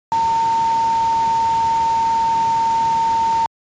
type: tone in noise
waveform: sine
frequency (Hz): 910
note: A#5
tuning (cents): -42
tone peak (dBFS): -14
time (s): 0.12-3.46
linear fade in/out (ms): 0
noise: pink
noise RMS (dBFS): -31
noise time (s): 0.12-3.46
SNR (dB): +14
effects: high-pass 80 Hz 12 dB/octave + resampled to 16000 Hz